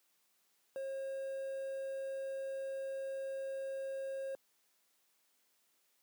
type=tone with quantisation; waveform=triangle; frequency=539 Hz; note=C#5; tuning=49 cents flat; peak=-36 dBFS; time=0.76-4.35 s; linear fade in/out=0 ms; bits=10; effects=white hiss -75 dBFS RMS until 6.02 s + high-pass 200 Hz 12 dB/octave